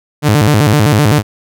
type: tone with vibrato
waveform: sawtooth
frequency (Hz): 125.1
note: B2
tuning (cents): +23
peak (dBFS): -3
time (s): 0.22-1.23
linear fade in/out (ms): 50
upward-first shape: square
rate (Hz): 7.8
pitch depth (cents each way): 300
effects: none